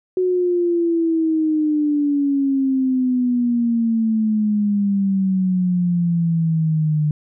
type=exponential sweep; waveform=sine; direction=down; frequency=370 to 149.8 Hz; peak=-15 dBFS; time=0.17-7.11 s; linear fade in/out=2 ms; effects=none